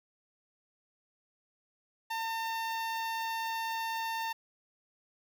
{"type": "tone with notch filter", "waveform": "sawtooth", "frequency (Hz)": 904, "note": "A5", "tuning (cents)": 47, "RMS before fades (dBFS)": -35, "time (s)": [2.1, 4.33], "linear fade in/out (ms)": 10, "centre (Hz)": 8400, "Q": 1.2, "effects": ["10-bit"]}